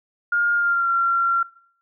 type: tone with pitch glide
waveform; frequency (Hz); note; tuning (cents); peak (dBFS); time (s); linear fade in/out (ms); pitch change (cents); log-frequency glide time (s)
sine; 1415 to 1371.5; F6 to F6; +22 to -32; -17; 0.32-1.43; 5; -54; 0.55-0.89
effects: noise-tail reverb RT60 0.6 s tail -20 dB re dry